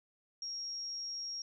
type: tone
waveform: sine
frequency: 5588 Hz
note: F8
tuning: in tune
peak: -38 dBFS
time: 0.42-1.42 s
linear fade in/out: 2 ms
effects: none